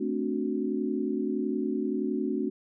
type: chord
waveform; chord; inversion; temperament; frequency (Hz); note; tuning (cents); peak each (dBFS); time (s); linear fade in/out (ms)
sine; D dominant seventh; second; equal with one note detuned; 220 / 261.6 / 292.3 / 370; A3 / C4 / D4 / F#4; 0 / 0 / -8 / 0; -32; 0-2.5; 10
effects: none